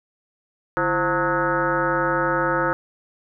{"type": "tone with frequency modulation", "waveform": "sine", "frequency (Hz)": 903, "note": "A5", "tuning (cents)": 45, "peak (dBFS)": -18, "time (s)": [0.77, 2.73], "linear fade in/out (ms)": 0, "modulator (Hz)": 189, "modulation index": 3.5, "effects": []}